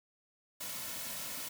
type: noise with comb filter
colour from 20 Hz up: white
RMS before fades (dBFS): -41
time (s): 0.6-1.49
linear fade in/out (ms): 10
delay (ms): 2.5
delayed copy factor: -0.5
effects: none